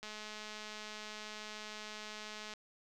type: click train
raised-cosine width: 0.2 ms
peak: -29 dBFS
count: 535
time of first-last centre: 0.03-2.537 s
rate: 213 Hz
effects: none